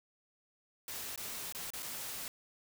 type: noise with dropouts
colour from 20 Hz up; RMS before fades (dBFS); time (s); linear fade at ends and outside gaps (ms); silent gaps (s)
white; -42; 0.88-2.28; 1; 1.159-1.176 / 1.524-1.548 / 1.704-1.735 / 1.824-1.828
effects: none